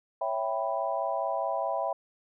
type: chord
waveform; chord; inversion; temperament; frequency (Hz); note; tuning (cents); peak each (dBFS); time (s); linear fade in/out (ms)
sine; C# half-diminished seventh; none; equal; 554.4 / 659.3 / 784 / 987.8; C#5 / E5 / G5 / B5; 0 / 0 / 0 / 0; -34 / -31 / -33 / -34; 0.21-1.93; 5
effects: none